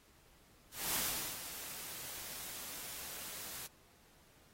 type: noise with ADSR envelope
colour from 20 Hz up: white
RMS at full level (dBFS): -35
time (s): 0.71-3.67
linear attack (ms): 230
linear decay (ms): 440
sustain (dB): -11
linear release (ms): 9
effects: pink hiss -66 dBFS RMS until 4.53 s + AAC 48 kbps